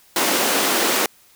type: high-pass noise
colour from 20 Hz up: pink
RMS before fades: -19 dBFS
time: 0.16-1.06 s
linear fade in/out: 2 ms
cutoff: 260 Hz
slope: 24 dB/octave
effects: white hiss -53 dBFS RMS until 1.35 s